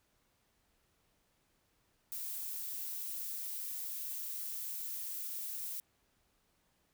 violet noise, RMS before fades -41 dBFS, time 2.12-5.8 s, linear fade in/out 0 ms, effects pink hiss -75 dBFS RMS until 6.93 s

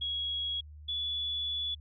sine tone pair in turn, 3322 / 3429 Hz, G#7 / A7, 0 / -45 cents, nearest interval minor second, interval 55 cents, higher second, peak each -31 / -31 dBFS, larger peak neither, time 0.01-0.61 / 0.88-1.75 s, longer second, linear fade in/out 10 ms, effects added 75 Hz sine -46 dBFS peak until 1.8 s

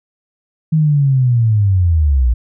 sine linear sweep, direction down, 160.2 to 56.4 Hz, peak -9 dBFS, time 0.72-2.34 s, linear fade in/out 10 ms, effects none

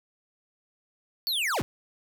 square linear sweep, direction down, 4566 to 32.7 Hz, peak -26 dBFS, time 1.27-1.62 s, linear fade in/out 0 ms, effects none

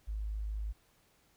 sine tone, 52.7 Hz, G#1, 26 cents sharp, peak -34 dBFS, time 0.07-0.73 s, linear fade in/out 20 ms, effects pink hiss -69 dBFS RMS until 1.36 s

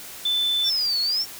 sine tone, 3520 Hz, A7, in tune, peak -19 dBFS, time 0.25-0.7 s, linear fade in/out 5 ms
sine exponential two-way sweep, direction down then up, 5600 to 4301 to 5600 Hz, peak -20 dBFS, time 0.63-1.26 s, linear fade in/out 50 ms, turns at 1.01 s
effects tanh soft clip ceiling -13 dBFS + white hiss -39 dBFS RMS until 1.39 s

